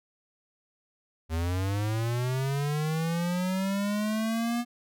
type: linear sweep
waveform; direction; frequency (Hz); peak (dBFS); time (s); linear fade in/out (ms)
square; up; 78.9 to 241.3; -27; 1.29-4.65; 50
effects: none